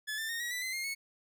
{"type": "tone with pitch steps", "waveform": "sawtooth", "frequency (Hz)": [1720, 1781.7, 1845.6, 1911.8, 1980.3, 2051, 2125, 2201], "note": ["A6", "A6", "A#6", "A#6", "B6", "C7", "C7", "C#7"], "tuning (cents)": [-40, 21, -18, 43, 4, -35, 26, -13], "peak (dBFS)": -31, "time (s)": [0.07, 0.95], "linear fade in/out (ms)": 20, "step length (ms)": 110, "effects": []}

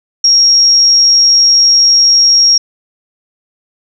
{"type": "tone", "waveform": "sine", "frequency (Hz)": 5588, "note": "F8", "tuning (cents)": 0, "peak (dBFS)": -4, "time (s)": [0.24, 2.58], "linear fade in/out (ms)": 5, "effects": []}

